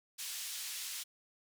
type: band-pass noise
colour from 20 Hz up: pink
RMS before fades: -42 dBFS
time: 0.18-1.04 s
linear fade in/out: 20 ms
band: 3400 to 14000 Hz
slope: 12 dB/octave
effects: none